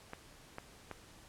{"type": "clicks", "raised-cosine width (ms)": 0.5, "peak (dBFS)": -27, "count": 3, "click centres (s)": [0.134, 0.584, 0.913], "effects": ["pink hiss -58 dBFS RMS until 1.28 s", "low-pass 11000 Hz 12 dB/octave"]}